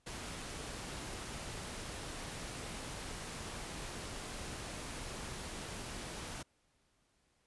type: noise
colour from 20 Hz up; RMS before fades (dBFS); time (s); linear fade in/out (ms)
pink; -44; 0.06-6.43; 10
effects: pink hiss -75 dBFS RMS until 7.46 s + resampled to 24000 Hz